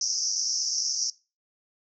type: band-pass noise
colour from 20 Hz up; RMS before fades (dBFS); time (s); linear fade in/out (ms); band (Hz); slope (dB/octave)
pink; -28; 0.01-1.1; 2; 5200 to 6100; 96
effects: noise-tail reverb RT60 0.3 s tail -21 dB re dry